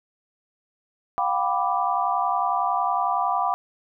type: chord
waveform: sine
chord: G dominant seventh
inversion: third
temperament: equal with one note detuned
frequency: 713.1 / 784 / 987.8 / 1174.7 Hz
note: F5 / G5 / B5 / D6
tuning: +36 / 0 / 0 / 0 cents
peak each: -26 dBFS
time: 1.18-3.54 s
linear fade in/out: 0 ms
effects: none